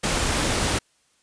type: noise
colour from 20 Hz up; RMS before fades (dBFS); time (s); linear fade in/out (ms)
pink; -23; 0.03-0.79; 10
effects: white hiss -64 dBFS RMS until 1.22 s + resampled to 22050 Hz